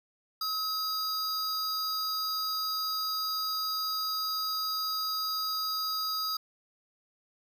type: tone pair together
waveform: square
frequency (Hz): 1279 / 4829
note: D#6 / D8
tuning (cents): +47 / +47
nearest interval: octave + major seventh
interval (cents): 2300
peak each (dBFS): -35 / -32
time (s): 0.41-6.37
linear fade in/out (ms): 5
effects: none